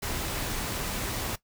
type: noise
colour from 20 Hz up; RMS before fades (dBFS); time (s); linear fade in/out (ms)
pink; -32; 0.02-1.36; 10
effects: noise-tail reverb RT60 0.1 s tail -17 dB re dry